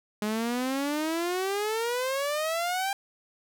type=exponential sweep; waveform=sawtooth; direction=up; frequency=207.7 to 800 Hz; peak=-23 dBFS; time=0.22-2.93 s; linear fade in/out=2 ms; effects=none